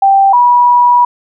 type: tone pair in turn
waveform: sine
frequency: 784 / 971.9 Hz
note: G5 / B5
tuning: 0 / -28 cents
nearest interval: major third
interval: 372 cents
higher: second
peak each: -4 dBFS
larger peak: neither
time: 0.02-0.33 / 0.33-1.05 s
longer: second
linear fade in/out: 5 ms
effects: none